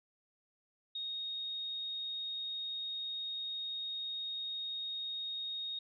sine tone, 3729 Hz, A#7, in tune, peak -37 dBFS, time 0.95-5.79 s, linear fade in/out 5 ms, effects none

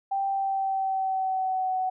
sine tone with pitch glide, 784 to 747.7 Hz, G5 to F#5, 0 to +18 cents, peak -24 dBFS, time 0.11-1.9 s, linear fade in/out 10 ms, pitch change -82 cents, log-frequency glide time 0.28-1.75 s, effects none

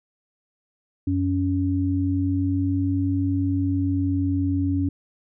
sine tone pair together, 93.2 / 279.3 Hz, F#2 / C#4, +13 / +13 cents, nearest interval octave + perfect fifth, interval 1900 cents, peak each -23 / -22 dBFS, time 1.07-4.89 s, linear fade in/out 5 ms, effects none

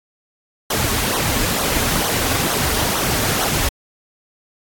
pink noise with flanger, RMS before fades -19 dBFS, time 0.7-3.69 s, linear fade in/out 5 ms, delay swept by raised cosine 0.4 to 6 ms, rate 2.2 Hz, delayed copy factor -0.75, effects AAC 64 kbps

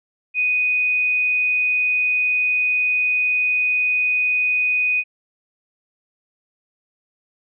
sine tone, 2489 Hz, D#7, in tune, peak -16 dBFS, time 0.34-5.04 s, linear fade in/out 50 ms, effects none

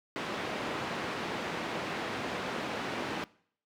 pink band-pass noise, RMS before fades -36 dBFS, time 0.16-3.24 s, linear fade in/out 0 ms, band 210 to 2900 Hz, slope 12 dB/octave, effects noise-tail reverb RT60 0.6 s tail -22 dB re dry

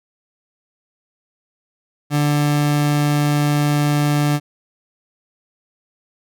30% pulse tone, 146.83 Hz, D3, in tune, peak -12 dBFS, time 2.1-4.4 s, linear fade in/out 50 ms, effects none

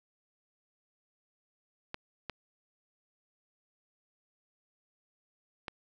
clicks, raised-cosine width 0.3 ms, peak -21 dBFS, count 3, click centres 1.944 / 2.297 / 5.682 s, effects none

